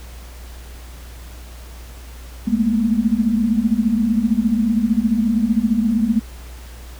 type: tone cluster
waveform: sine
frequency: 209.8 / 223.3 / 238.4 Hz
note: G#3 / A3 / A#3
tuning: +18 / +26 / +39 cents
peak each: -19 dBFS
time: 2.47-6.2 s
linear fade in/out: 10 ms
effects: added 60 Hz sine -34 dBFS peak until 6.99 s + pink hiss -43 dBFS RMS until 6.99 s